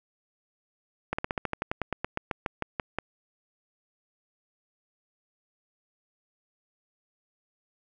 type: slowing click train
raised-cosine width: 0.5 ms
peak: -13 dBFS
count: 18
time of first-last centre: 1.13-2.986 s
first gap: 55 ms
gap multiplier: 1.08
effects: none